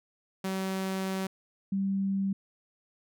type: tone pair in turn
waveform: sawtooth / sine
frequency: 190.5 / 195.07 Hz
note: G3 / G3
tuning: -49 / -8 cents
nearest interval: unison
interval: 41 cents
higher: second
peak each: -26 dBFS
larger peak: neither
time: 0.44-1.27 / 1.72-2.33 s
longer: first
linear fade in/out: 5 ms
effects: none